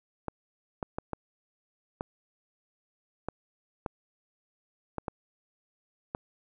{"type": "clicks", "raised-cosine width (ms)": 1, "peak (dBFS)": -18, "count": 10, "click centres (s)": [0.283, 0.828, 0.985, 1.133, 2.009, 3.286, 3.862, 4.983, 5.082, 6.149], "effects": []}